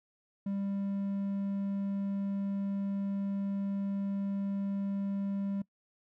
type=tone; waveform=triangle; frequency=198 Hz; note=G3; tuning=18 cents sharp; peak=-29 dBFS; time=0.46-5.62 s; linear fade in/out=5 ms; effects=noise-tail reverb RT60 0.1 s tail -22 dB re dry